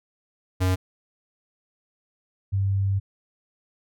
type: tone pair in turn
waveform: square / sine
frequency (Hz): 92.5 / 97.95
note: F#2 / G2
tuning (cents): 0 / -1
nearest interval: minor second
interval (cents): 99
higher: second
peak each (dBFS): -20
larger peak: neither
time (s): 0.6-0.76 / 2.52-3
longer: second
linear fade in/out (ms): 20
effects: none